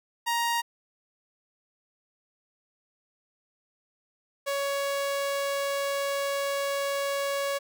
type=tone pair in turn; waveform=sawtooth; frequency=938 / 558.9 Hz; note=A#5 / C#5; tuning=+11 / +14 cents; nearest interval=major sixth; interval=897 cents; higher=first; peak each=-21 / -23 dBFS; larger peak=first; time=0.26-0.62 / 4.46-7.59 s; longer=second; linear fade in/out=20 ms; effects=none